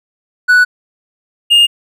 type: tone pair in turn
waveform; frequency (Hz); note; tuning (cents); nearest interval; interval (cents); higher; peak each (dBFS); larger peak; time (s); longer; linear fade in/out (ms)
triangle; 1480 / 2830; F#6 / F7; 0 / +22; major seventh; 1122; second; -3; neither; 0.48-0.65 / 1.5-1.67; neither; 20
effects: none